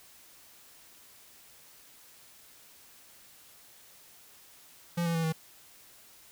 square tone with pitch steps, 171.6 / 167.78 / 164.04 / 160.39 Hz, F3 / E3 / E3 / E3, -30 / +31 / -8 / -47 cents, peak -28 dBFS, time 4.97-5.326 s, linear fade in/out 10 ms, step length 89 ms, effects white hiss -56 dBFS RMS until 6.31 s

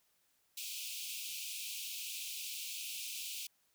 pink high-pass noise, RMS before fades -43 dBFS, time 0.57-3.47 s, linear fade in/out 5 ms, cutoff 2400 Hz, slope 96 dB/octave, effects white hiss -75 dBFS RMS until 3.74 s

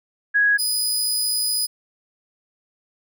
sine / 20% pulse tone pair in turn, 1661.2 / 4978 Hz, G#6 / D#8, 0 / 0 cents, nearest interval octave + perfect fifth, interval 1900 cents, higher second, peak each -14 dBFS, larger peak neither, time 0.34-0.58 / 0.58-1.67 s, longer second, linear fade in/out 20 ms, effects none

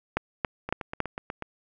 two click trains, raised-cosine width 0.5 ms, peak -18 / -9 dBFS, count 7 / 4, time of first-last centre 0.69-1.423 / 0.17-1.003 s, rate 8.18 / 3.6 Hz, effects none

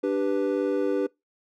triangle chord, G major, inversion second, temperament equal, 293.7 / 392 / 493.9 Hz, D4 / G4 / B4, 0 / 0 / 0 cents, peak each -25 dBFS, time 0.03-1.07 s, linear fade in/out 10 ms, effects noise-tail reverb RT60 0.2 s tail -24 dB re dry

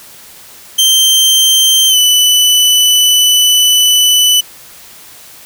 sawtooth tone with pitch glide, 3136 to 2987 Hz, G7 to F#7, 0 to +16 cents, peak -3 dBFS, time 0.78-4.41 s, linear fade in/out 10 ms, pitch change -84 cents, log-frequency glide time 1.88-1.97 s, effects white hiss -36 dBFS RMS until 5.45 s

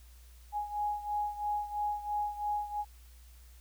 sine beating tone pair, 830.6 / 833.6 Hz, G#5 / G#5, 0 / +6 cents, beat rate 3 Hz, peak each -33 / -37 dBFS, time 0.52-2.85 s, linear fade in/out 50 ms, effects added 60 Hz sine -52 dBFS peak until 3.6 s + white hiss -63 dBFS RMS until 3.6 s

